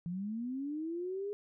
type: linear sweep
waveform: sine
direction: up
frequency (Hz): 166.8 to 415.3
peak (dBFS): -35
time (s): 0.06-1.33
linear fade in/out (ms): 0
effects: none